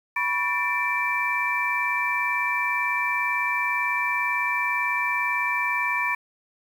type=tone cluster; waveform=sine; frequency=981 / 1119 / 1785 / 2339 Hz; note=B5 / C#6 / A6 / D7; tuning=-12 / +16 / +24 / -8 cents; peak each=-28 / -32 / -28 / -25 dBFS; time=0.16-6.15 s; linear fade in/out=5 ms; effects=8-bit